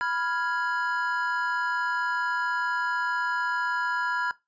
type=chord; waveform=triangle; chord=F diminished; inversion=second; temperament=equal; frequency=987.8 / 1396.9 / 1661.2 Hz; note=Cb6 / F6 / Ab6; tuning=0 / 0 / 0 cents; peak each=-28 dBFS; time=0.01-4.31 s; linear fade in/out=0 ms; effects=noise-tail reverb RT60 0.2 s tail -18 dB re dry + resampled to 16000 Hz

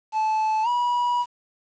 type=tone with pitch glide; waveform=triangle; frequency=870 to 970.9 Hz; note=A5 to B5; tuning=-20 to -30 cents; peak=-18 dBFS; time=0.12-1.26 s; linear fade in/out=50 ms; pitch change=+190 cents; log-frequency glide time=0.63-0.68 s; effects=resampled to 16000 Hz + 8-bit

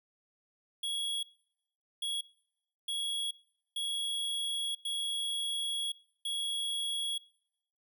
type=tone bursts at uneven times; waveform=square; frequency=3333 Hz; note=G#7; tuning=5 cents sharp; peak=-33 dBFS; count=6; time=0.83-1.23 / 2.02-2.21 / 2.88-3.31 / 3.76-4.75 / 4.85-5.92 / 6.25-7.18 s; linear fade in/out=5 ms; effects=noise-tail reverb RT60 0.8 s tail -23 dB re dry

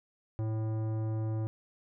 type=tone with tanh clipping; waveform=sine; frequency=110 Hz; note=A2; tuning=in tune; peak=-32 dBFS; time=0.39-1.47 s; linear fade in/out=0 ms; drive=15 dB; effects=none

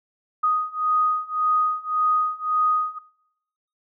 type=beating tone pair; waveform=sine; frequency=1244.5 / 1246.3 Hz; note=D#6 / D#6; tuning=0 / +2 cents; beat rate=1.8 Hz; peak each=-23 / -22 dBFS; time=0.43-2.99 s; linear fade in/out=10 ms; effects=noise-tail reverb RT60 1.0 s tail -26 dB re dry

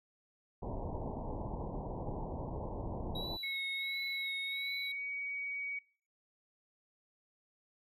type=low-pass noise; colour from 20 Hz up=pink; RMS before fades=-40 dBFS; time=0.62-3.37 s; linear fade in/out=10 ms; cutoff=1000 Hz; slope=96 dB/octave
type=tone with vibrato; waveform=triangle; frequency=3845 Hz; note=B7; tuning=47 cents flat; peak=-39 dBFS; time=3.15-4.92 s; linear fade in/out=5 ms; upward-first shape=sine; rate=1.4 Hz; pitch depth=53 cents each way
type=tone with pitch glide; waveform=sine; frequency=2187 to 2256 Hz; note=C#7 to C#7; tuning=-24 to +30 cents; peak=-37 dBFS; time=3.43-5.79 s; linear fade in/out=5 ms; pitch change=+54 cents; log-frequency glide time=4.21-5.12 s
effects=noise-tail reverb RT60 0.5 s tail -25 dB re dry

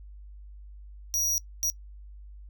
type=tone bursts at uneven times; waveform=45% pulse; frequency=5770 Hz; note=F#8; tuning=44 cents flat; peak=-24 dBFS; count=2; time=1.14-1.38 / 1.63-1.7 s; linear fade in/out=0 ms; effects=noise-tail reverb RT60 0.1 s tail -23 dB re dry + added 50 Hz sine -43 dBFS peak until 2.49 s

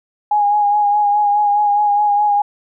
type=tone with vibrato; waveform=sine; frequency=826 Hz; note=G#5; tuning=10 cents flat; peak=-11 dBFS; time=0.31-2.42 s; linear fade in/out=5 ms; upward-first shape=sine; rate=4.8 Hz; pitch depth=27 cents each way; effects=none

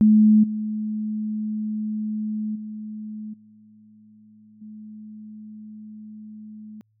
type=tone with level steps; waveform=sine; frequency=214.3 Hz; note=A3; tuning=45 cents flat; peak=-11 / -24 / -31 / -48 / -37 dBFS; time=0.01-6.81 s; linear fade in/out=0 ms; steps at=0.43 / 2.55 / 3.33 / 4.61 s; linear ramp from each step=10 ms; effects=added 108 Hz sine -63 dBFS peak until 7 s

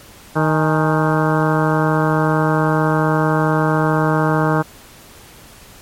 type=harmonic tone with a mistuned harmonic; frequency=155.56 Hz; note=D#3; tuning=in tune; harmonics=1 / 2 / 3 / 4 / 5 / 6 / 7 / 8 / 9 / 10; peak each=-17 / -20 / -22 / -23 / -24 / -25 / -25 / -26 / -27 / -27 dBFS; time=0.35-4.63 s; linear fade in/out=20 ms; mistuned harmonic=5; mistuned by=+92 cents; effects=pink hiss -42 dBFS RMS until 5.81 s + MP3 64 kbps

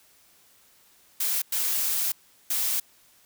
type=noise bursts at uneven times; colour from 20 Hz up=blue; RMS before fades=-26 dBFS; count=3; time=1.2-1.42 / 1.52-2.12 / 2.5-2.8 s; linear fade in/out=5 ms; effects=white hiss -59 dBFS RMS until 3.25 s

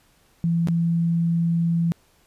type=tone with dropouts; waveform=sine; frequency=168.1 Hz; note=E3; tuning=34 cents sharp; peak=-18 dBFS; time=0.44-1.92 s; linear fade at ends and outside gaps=0 ms; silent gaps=0.673-0.685 s; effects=pink hiss -60 dBFS RMS until 2.26 s + resampled to 32000 Hz

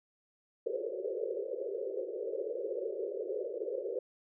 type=band-pass noise; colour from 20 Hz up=pink; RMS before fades=-37 dBFS; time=0.66-3.99 s; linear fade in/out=5 ms; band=370 to 560 Hz; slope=96 dB/octave; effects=none

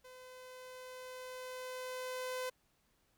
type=tone with level ramp; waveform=sawtooth; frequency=509 Hz; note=C5; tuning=48 cents flat; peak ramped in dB=-49 to -33 dBFS; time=0.04-2.5 s; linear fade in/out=10 ms; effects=pink hiss -75 dBFS RMS until 3.17 s

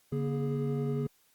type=tone cluster; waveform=triangle; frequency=142.3 / 237.9 / 416 Hz; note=C#3 / A#3 / G#4; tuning=+46 / +35 / +3 cents; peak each=-29 / -33 / -33 dBFS; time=0.12-1.07 s; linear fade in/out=5 ms; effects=white hiss -67 dBFS RMS until 1.34 s + Opus 48 kbps

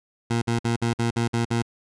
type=tone bursts; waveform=20% pulse; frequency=116.9 Hz; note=A#2; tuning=5 cents sharp; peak=-16 dBFS; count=8; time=0.3-1.624 s; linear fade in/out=10 ms; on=120 ms; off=52 ms; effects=resampled to 22050 Hz

